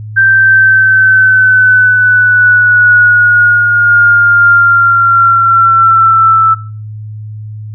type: linear sweep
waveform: sine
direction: down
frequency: 1568 to 1318.5 Hz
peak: -3 dBFS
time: 0.16-6.55 s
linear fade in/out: 20 ms
effects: noise-tail reverb RT60 0.4 s tail -18 dB re dry + added 107 Hz sine -21 dBFS peak until 7.74 s